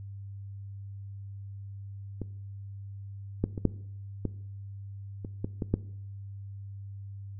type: clicks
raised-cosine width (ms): 3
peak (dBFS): -21 / -12 / -22 / -9 / -16 / -24 / -18 / -17 / -11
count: 9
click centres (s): 2.217 / 3.44 / 3.578 / 3.653 / 4.253 / 5.248 / 5.445 / 5.622 / 5.74
effects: noise-tail reverb RT60 0.7 s tail -19 dB re dry + added 99 Hz sine -39 dBFS peak until 7.39 s